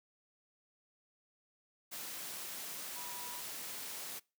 sine tone in noise, 974 Hz, B5, 24 cents flat, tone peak -50 dBFS, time 2.95-3.41 s, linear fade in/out 20 ms, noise white, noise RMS -44 dBFS, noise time 1.91-4.2 s, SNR -9 dB, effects noise-tail reverb RT60 0.3 s tail -24 dB re dry + high-pass 150 Hz 12 dB/octave

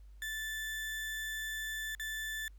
35% pulse tone with dropouts, 1756 Hz, A6, 4 cents flat, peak -35 dBFS, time 0.22-2.48 s, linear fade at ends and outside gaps 1 ms, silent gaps 1.95-1.997 s, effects added 50 Hz sine -51 dBFS peak until 2.58 s + pink hiss -75 dBFS RMS until 2.58 s

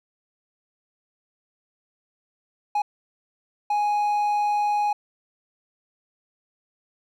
triangle tone bursts at uneven times, 830.6 Hz, G#5, in tune, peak -18 dBFS, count 2, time 2.75-2.82 / 3.7-4.93 s, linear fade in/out 5 ms, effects none

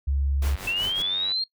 sine tone, 69.3 Hz, C#2, in tune, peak -21 dBFS, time 0.07-0.56 s, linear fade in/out 10 ms
pink noise with tremolo, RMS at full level -34 dBFS, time 0.42-1.02 s, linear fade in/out 2 ms, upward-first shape triangle, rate 5.3 Hz, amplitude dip 95%
click train, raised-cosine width 0.3 ms, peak -24 dBFS, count 82, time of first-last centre 0.46-1.318 s, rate 94.4 Hz
sine linear sweep, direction up, 2637 to 4251 Hz, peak -23 dBFS, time 0.67-1.44 s, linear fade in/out 5 ms
effects noise-tail reverb RT60 0.1 s tail -22 dB re dry

